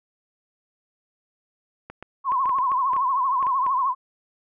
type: clicks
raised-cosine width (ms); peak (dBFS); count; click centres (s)
0.5; -22; 12; 1.9 / 2.026 / 2.32 / 2.457 / 2.494 / 2.586 / 2.718 / 2.934 / 2.965 / 3.427 / 3.468 / 3.665
type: tone with vibrato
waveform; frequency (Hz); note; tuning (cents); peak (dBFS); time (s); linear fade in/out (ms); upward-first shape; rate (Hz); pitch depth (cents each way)
sine; 1046.5; C6; 0; -19; 2.24-3.95; 50; triangle; 13; 130
effects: none